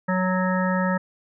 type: harmonic tone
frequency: 185 Hz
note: F#3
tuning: in tune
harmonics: 1 / 3 / 5 / 7 / 9 / 10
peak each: -22 / -27 / -29 / -30 / -32 / -32 dBFS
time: 0.08-0.98 s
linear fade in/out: 10 ms
effects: none